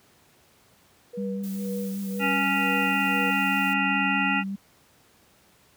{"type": "tone with tremolo", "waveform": "sine", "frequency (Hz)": 483.7, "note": "B4", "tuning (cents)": -36, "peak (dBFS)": -31, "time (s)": [1.13, 3.31], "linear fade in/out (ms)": 10, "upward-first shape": "sine", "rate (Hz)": 2, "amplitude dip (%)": 95}
{"type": "tone with vibrato", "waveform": "sine", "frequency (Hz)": 196.1, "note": "G3", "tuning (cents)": 1, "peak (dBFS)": -28, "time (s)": [1.17, 4.56], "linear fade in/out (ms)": 10, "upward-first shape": "triangle", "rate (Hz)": 5.1, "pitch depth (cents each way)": 29}
{"type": "noise", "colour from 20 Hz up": "blue", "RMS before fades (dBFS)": -44, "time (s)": [1.43, 3.74], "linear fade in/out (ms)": 10}
{"type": "harmonic tone", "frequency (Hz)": 277.2, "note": "C#4", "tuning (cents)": 0, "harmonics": [1, 3, 5, 7, 9, 10], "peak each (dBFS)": [-29, -29, -29, -29, -29, -29], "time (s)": [2.19, 4.44], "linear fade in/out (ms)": 50}
{"effects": ["pink hiss -59 dBFS RMS until 5.76 s", "high-pass 80 Hz 12 dB/octave"]}